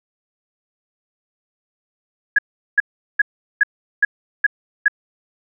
sine tone bursts, 1671 Hz, G#6, 10 cents sharp, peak -9 dBFS, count 7, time 2.36-4.882 s, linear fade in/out 5 ms, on 26 ms, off 390 ms, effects none

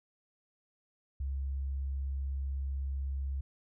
sine tone, 68 Hz, C#2, 33 cents flat, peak -32 dBFS, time 1.2-3.41 s, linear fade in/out 5 ms, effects none

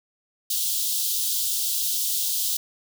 white high-pass noise, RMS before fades -25 dBFS, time 0.5-2.57 s, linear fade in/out 5 ms, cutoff 3200 Hz, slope 48 dB/octave, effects none

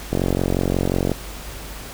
click train, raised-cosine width 2 ms, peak -6 dBFS, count 46, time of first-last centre 0.13-1.117 s, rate 45.6 Hz, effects added 50 Hz sine -36 dBFS peak until 1.93 s + pink hiss -36 dBFS RMS until 1.93 s

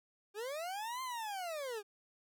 40% pulse linear two-way sweep, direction up then down, 392 to 1055 to 392 Hz, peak -38 dBFS, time 0.34-1.83 s, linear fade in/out 50 ms, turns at 1.02 s, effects none

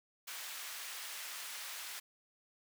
pink high-pass noise, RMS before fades -45 dBFS, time 0.27-2 s, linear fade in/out 10 ms, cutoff 1500 Hz, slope 12 dB/octave, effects none

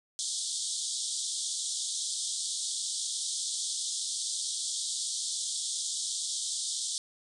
white band-pass noise, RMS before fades -34 dBFS, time 0.19-6.98 s, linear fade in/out 0 ms, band 3300 to 9300 Hz, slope 96 dB/octave, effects none

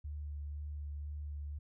sine tone with vibrato, 73.42 Hz, D2, in tune, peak -39 dBFS, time 0.04-1.59 s, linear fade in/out 10 ms, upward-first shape sine, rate 2 Hz, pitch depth 16 cents each way, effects none

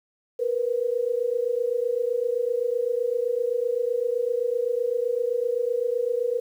sine tone pair together, 468.3 / 496.1 Hz, A#4 / B4, +8 / +8 cents, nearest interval minor second, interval 100 cents, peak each -25 dBFS, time 0.39-6.4 s, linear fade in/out 10 ms, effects 9-bit

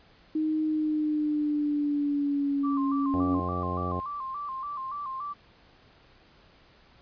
sine tone with pitch glide, 311.1 to 277.2 Hz, D#4 to C#4, 0 to 0 cents, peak -24 dBFS, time 0.35-3.4 s, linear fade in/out 5 ms, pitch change -200 cents, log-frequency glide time 0.63-2.82 s
sine tone with vibrato, 1108.7 Hz, C#6, in tune, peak -32 dBFS, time 2.63-5.34 s, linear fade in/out 20 ms, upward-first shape square, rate 3.5 Hz, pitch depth 84 cents each way
harmonic tone, 89.4 Hz, F2, 41 cents sharp, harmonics 1 / 2 / 3 / 4 / 5 / 6 / 7 / 8 / 9, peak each -33 / -36 / -38 / -39 / -40 / -41 / -41 / -42 / -43 dBFS, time 3.14-4 s, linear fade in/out 0 ms
effects pink hiss -58 dBFS RMS until 7.01 s + resampled to 11025 Hz

